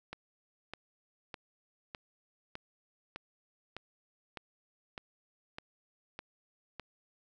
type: click train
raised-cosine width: 0.3 ms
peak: -25 dBFS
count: 12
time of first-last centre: 0.13-6.797 s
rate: 1.65 Hz
effects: none